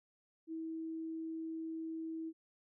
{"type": "tone", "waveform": "sine", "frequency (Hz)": 323.4, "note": "E4", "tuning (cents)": -33, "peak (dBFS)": -39, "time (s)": [0.47, 2.33], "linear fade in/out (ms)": 50, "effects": []}